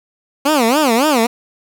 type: tone with vibrato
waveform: 15% pulse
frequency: 264.4 Hz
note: C4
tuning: 18 cents sharp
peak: -5 dBFS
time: 0.45-1.27 s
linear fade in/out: 10 ms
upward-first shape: sine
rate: 3.6 Hz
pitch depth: 290 cents each way
effects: none